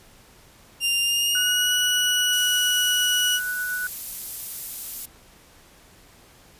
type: tone with pitch glide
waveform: sawtooth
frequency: 2794 to 2930 Hz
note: F7 to F#7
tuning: 0 to -18 cents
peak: -17 dBFS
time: 0.8-3.4 s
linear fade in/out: 50 ms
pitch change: +82 cents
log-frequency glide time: 1.02-1.76 s
type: tone with tremolo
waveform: sine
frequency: 1480 Hz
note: F#6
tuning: in tune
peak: -24 dBFS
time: 1.35-3.87 s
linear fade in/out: 2 ms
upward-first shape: triangle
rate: 8.5 Hz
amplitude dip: 25%
type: noise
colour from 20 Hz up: violet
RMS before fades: -30 dBFS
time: 2.32-5.06 s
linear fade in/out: 10 ms
effects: pink hiss -52 dBFS RMS until 6.59 s + resampled to 32000 Hz